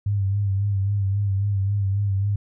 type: tone with vibrato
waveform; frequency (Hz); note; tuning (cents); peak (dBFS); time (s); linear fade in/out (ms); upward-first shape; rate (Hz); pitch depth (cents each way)
sine; 99.5; G2; +26; -19; 0.06-2.36; 5; sine; 3.7; 50
effects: none